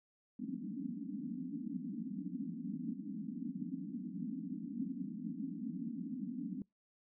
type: band-pass noise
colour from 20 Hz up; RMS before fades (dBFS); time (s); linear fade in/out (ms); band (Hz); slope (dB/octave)
white; -42; 0.39-6.62; 2; 170 to 290; 96
effects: noise-tail reverb RT60 0.2 s tail -26 dB re dry